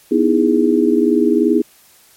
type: chord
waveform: sine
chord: E major seventh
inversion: second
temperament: just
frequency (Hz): 247.2 / 309 / 329.6 / 412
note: B3 / D#4 / E4 / G#4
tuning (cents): +2 / -12 / 0 / -14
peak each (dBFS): -16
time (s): 0.11-1.62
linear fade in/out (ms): 10
effects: white hiss -49 dBFS RMS until 2.16 s + MP3 64 kbps